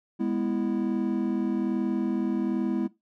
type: chord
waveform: triangle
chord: E major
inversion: first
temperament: just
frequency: 206 / 247.2 / 329.6 Hz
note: G#3 / B3 / E4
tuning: -14 / +2 / 0 cents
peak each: -27 dBFS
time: 0.19-2.88 s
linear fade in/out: 20 ms
effects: noise-tail reverb RT60 0.2 s tail -18 dB re dry